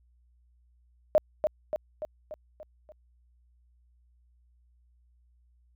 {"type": "tone with echo", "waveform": "sine", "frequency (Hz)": 614, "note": "D#5", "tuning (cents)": -23, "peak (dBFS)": -16, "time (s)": [1.15, 1.18], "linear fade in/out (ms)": 0, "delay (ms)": 290, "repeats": 6, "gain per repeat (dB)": -5, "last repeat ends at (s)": 2.92, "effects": ["added 60 Hz sine -61 dBFS peak until 5.75 s"]}